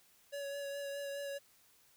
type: tone with vibrato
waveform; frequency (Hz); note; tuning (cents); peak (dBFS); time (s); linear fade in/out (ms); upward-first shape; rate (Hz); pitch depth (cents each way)
square; 563; C#5; +27; -40; 0.32-1.39; 20; sine; 4.8; 18
effects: white hiss -67 dBFS RMS until 1.96 s